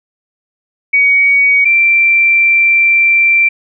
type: tone pair in turn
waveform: sine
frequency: 2251 / 2352 Hz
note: C#7 / D7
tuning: +26 / +2 cents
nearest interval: minor second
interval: 76 cents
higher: second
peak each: -6 dBFS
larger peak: neither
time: 0.93-1.65 / 1.65-3.49 s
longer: second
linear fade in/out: 10 ms
effects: none